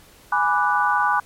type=chord; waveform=sine; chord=G# half-diminished seventh; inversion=none; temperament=equal; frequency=830.6 / 987.8 / 1174.7 / 1480 Hz; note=G#5 / B5 / D6 / F#6; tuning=0 / 0 / 0 / 0 cents; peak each=-22 dBFS; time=0.32-1.2 s; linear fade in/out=5 ms; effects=pink hiss -50 dBFS RMS until 1.25 s + MP3 64 kbps